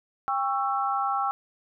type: chord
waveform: sine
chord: C# diminished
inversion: second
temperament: just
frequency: 798.3 / 1108.7 / 1330.5 Hz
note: G5 / C#6 / E6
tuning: +31 / 0 / +16 cents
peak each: -27 / -30 / -28 dBFS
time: 0.28-1.31 s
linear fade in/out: 0 ms
effects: none